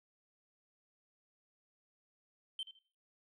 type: tone with echo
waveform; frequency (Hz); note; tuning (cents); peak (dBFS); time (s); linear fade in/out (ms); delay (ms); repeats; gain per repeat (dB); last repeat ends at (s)
sine; 3112; G7; -13; -35; 2.59-2.63; 2; 80; 2; -13; 2.79
effects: noise-tail reverb RT60 0.5 s tail -26 dB re dry + tanh soft clip ceiling -36 dBFS